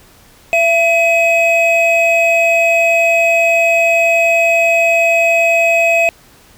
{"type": "tone pair together", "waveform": "triangle", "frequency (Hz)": [672.4, 2542], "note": ["E5", "D#7"], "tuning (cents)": [34, 36], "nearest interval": "octave + major seventh", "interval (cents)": 2302, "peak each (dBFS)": -10, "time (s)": [0.53, 6.09], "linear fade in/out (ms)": 0, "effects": ["pink hiss -45 dBFS RMS until 6.57 s"]}